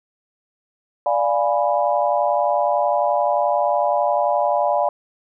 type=chord; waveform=sine; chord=D diminished seventh; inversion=none; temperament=equal; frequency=587.3 / 698.5 / 830.6 / 987.8 Hz; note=D5 / F5 / Ab5 / Cb6; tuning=0 / 0 / 0 / 0 cents; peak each=-20 / -21 / -22 / -24 dBFS; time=1.06-4.89 s; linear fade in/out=2 ms; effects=none